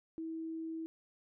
sine tone, 324 Hz, E4, 30 cents flat, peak -38 dBFS, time 0.18-0.86 s, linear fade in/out 0 ms, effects none

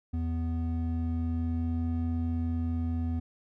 triangle tone pair together, 82.39 / 246.9 Hz, E2 / B3, 0 / 0 cents, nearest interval octave + perfect fifth, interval 1900 cents, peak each -27 / -31 dBFS, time 0.13-3.2 s, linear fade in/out 10 ms, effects none

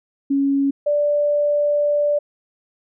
sine tone pair in turn, 277.2 / 586 Hz, C#4 / D5, 0 / -4 cents, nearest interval octave + minor second, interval 1296 cents, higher second, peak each -15 dBFS, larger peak neither, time 0.3-0.71 / 0.86-2.19 s, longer second, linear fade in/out 10 ms, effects none

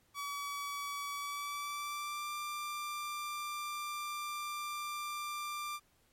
sawtooth tone with pitch glide, 1140 to 1185.7 Hz, C#6 to D6, +48 to +16 cents, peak -34 dBFS, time 0.14-5.8 s, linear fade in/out 50 ms, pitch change +68 cents, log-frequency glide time 1.15-2.34 s, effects pink hiss -71 dBFS RMS until 6.12 s + MP3 64 kbps

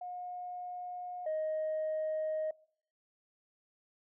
sine tone pair in turn, 719 / 624.6 Hz, F#5 / D#5, -50 / +7 cents, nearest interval major second, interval 243 cents, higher first, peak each -39 / -30 dBFS, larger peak second, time 0.01-1.26 / 1.26-2.51 s, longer neither, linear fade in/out 5 ms, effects noise-tail reverb RT60 0.6 s tail -25 dB re dry + tanh soft clip ceiling -29 dBFS

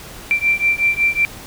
sine beating tone pair, 2349 / 2354.4 Hz, D7 / D7, 0 / +4 cents, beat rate 5.4 Hz, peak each -17 dBFS, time 0.31-1.25 s, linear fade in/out 0 ms, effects pink hiss -36 dBFS RMS until 1.46 s

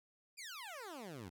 15% pulse exponential sweep, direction down, 2502 to 81.7 Hz, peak -40 dBFS, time 0.37-1.3 s, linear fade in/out 20 ms, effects none

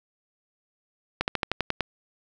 slowing click train, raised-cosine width 0.3 ms, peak -8 dBFS, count 8, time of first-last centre 1.21-1.807 s, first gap 69 ms, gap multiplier 1.07, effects none

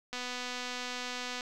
click train, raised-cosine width 0.2 ms, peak -21 dBFS, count 318, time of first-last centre 0.13-1.408 s, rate 248 Hz, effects none

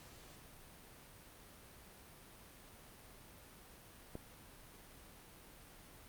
click, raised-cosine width 2 ms, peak -30 dBFS, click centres 4.154 s, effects pink hiss -58 dBFS RMS until 6.08 s + Opus 48 kbps

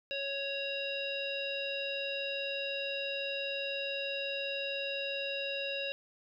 harmonic tone with a mistuned harmonic, 554.4 Hz, C#5, in tune, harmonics 1 / 3 / 5 / 7 / 9, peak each -38 / -45 / -37 / -41 / -50 dBFS, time 0.11-5.92 s, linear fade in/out 0 ms, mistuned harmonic 7, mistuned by -28 cents, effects none

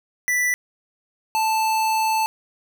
square tone pair in turn, 1975.5 / 880 Hz, B6 / A5, 0 / 0 cents, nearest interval octave + major second, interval 1400 cents, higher first, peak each -19 dBFS, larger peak neither, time 0.28-0.54 / 1.35-2.26 s, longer second, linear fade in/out 0 ms, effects none

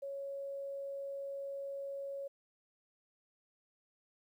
sine tone, 554.4 Hz, C#5, in tune, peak -39 dBFS, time 0.02-2.28 s, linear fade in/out 10 ms, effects 12-bit

